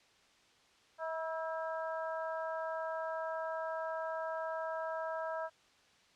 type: harmonic tone with a mistuned harmonic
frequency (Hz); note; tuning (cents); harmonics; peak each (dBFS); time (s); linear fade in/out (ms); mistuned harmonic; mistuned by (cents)
321.8; E4; -42; 2 / 3 / 4 / 5; -38 / -42 / -44 / -46; 0.98-5.5; 50; 4; +34
effects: white hiss -66 dBFS RMS until 6.15 s + low-pass 5000 Hz 12 dB/octave